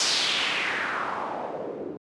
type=noise with low-pass filter sweep; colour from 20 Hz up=white; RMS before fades=-28 dBFS; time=0-1.97 s; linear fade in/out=2 ms; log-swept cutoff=5600 to 340 Hz; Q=2.6; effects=high-pass 200 Hz 12 dB/octave + resampled to 24000 Hz